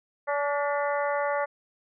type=harmonic tone with a mistuned harmonic; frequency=287.1 Hz; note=D4; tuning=39 cents flat; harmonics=2 / 3 / 4 / 5 / 6 / 7; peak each=-27 / -31 / -33 / -35 / -37 / -38 dBFS; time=0.27-1.46 s; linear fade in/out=20 ms; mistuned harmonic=6; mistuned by=+57 cents; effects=none